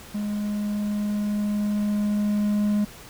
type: tone with level ramp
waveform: triangle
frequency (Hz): 207.7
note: G#3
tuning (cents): 0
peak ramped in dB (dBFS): -23 to -17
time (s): 0.14-2.85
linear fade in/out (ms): 10
effects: pink hiss -44 dBFS RMS until 3.09 s